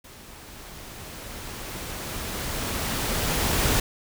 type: noise with level ramp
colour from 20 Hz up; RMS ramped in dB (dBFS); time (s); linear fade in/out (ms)
pink; -46 to -22; 0.04-3.8; 5
effects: none